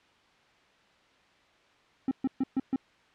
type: tone bursts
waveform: triangle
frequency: 265.1 Hz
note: C4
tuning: 23 cents sharp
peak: -22 dBFS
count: 5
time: 2.08-2.76 s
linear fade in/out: 2 ms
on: 32 ms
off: 130 ms
effects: white hiss -62 dBFS RMS until 3.14 s + low-pass 3000 Hz 12 dB/octave